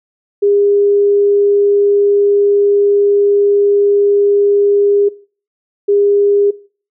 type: tone pair in turn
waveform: sine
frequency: 405.5 / 405.5 Hz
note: G#4 / G#4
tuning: -41 / -41 cents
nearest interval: unison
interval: 0 cents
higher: neither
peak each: -8 dBFS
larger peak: neither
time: 0.42-5.09 / 5.88-6.51 s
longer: first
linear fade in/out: 10 ms
effects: noise-tail reverb RT60 0.4 s tail -19 dB re dry